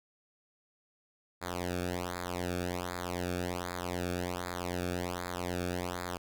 sawtooth tone with flanger, 89 Hz, F2, 33 cents sharp, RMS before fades -36 dBFS, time 1.41-6.18 s, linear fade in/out 20 ms, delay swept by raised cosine 0.34 to 1.01 ms, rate 1.3 Hz, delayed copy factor -0.9, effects none

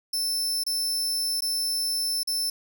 sawtooth tone with dropouts, 5300 Hz, E8, 9 cents sharp, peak -22 dBFS, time 0.13-2.5 s, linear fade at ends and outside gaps 5 ms, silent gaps 0.637-0.664 / 1.407-1.42 / 2.233-2.273 s, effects none

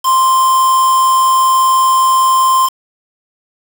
triangle tone with quantisation, 1046.5 Hz, C6, in tune, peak -6 dBFS, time 0.03-2.7 s, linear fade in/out 50 ms, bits 3, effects none

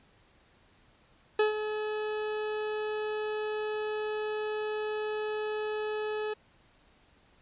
40% pulse tone with ADSR envelope, 427 Hz, G#4, 48 cents sharp, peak -20 dBFS, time 1.39-6.34 s, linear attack 5 ms, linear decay 130 ms, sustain -10 dB, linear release 10 ms, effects pink hiss -63 dBFS RMS until 7.41 s + resampled to 8000 Hz

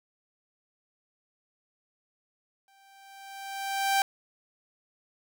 sawtooth tone with exponential growth, 784 Hz, G5, in tune, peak -17 dBFS, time 2.68-4.02 s, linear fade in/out 1 ms, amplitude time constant 290 ms, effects none

